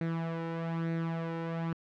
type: tone with flanger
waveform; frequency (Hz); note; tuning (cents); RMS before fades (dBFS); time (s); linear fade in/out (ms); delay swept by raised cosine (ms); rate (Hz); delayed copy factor
sawtooth; 165.3; E3; +5; -34; 0.01-1.73; 2; 0.48 to 2.18; 1.1; +0.6
effects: low-pass 2000 Hz 12 dB/octave